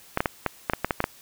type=clicks; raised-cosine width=0.5 ms; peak=-7 dBFS; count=10; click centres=0.174 / 0.205 / 0.258 / 0.463 / 0.698 / 0.735 / 0.846 / 0.908 / 1.004 / 1.041 s; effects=white hiss -51 dBFS RMS until 1.21 s